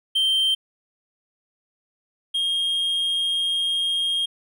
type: tone pair in turn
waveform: triangle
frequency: 3136 / 3237 Hz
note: G7 / G#7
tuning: 0 / -45 cents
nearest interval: minor second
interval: 55 cents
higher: second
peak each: -16 / -19 dBFS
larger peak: first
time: 0.15-0.55 / 2.34-4.26 s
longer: second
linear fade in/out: 10 ms
effects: none